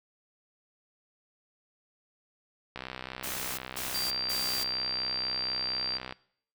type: click train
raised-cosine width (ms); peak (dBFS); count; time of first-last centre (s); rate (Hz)
0.3; -21; 217; 2.76-6.124; 64.2
type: noise bursts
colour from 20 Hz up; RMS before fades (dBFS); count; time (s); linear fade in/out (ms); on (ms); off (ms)
white; -36; 3; 3.23-4.64; 10; 350; 180
type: tone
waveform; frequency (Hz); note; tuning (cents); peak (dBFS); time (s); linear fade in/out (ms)
sine; 4709; D8; +4; -30; 3.94-5.98; 10
effects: noise-tail reverb RT60 0.6 s tail -21 dB re dry